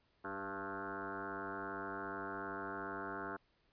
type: tone with frequency modulation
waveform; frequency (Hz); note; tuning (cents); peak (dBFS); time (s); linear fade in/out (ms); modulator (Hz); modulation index
sine; 880; A5; 0; -40; 0.24-3.37; 10; 97.4; 6.8
effects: pink hiss -75 dBFS RMS until 3.72 s + resampled to 11025 Hz